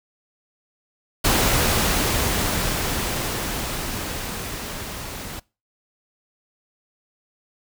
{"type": "noise with level ramp", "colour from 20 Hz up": "pink", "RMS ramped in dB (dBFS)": [-18, -34], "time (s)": [1.24, 5.4], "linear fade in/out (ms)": 10, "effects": ["noise-tail reverb RT60 0.3 s tail -24 dB re dry"]}